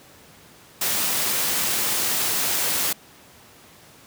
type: noise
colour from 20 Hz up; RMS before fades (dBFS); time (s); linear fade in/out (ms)
white; -23; 0.81-2.93; 5
effects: pink hiss -49 dBFS RMS until 4.06 s + high-pass 100 Hz 12 dB/octave